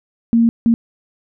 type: tone bursts at uneven times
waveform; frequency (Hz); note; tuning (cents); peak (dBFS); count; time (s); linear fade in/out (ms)
sine; 231.2; A#3; -14; -9; 2; 0.33-0.49 / 0.66-0.74; 0
effects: none